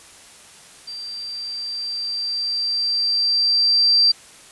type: tone with level ramp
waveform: sine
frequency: 4699 Hz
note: D8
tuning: in tune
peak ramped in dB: -30 to -11 dBFS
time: 0.87-4.12 s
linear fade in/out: 10 ms
effects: white hiss -45 dBFS RMS until 4.51 s + resampled to 24000 Hz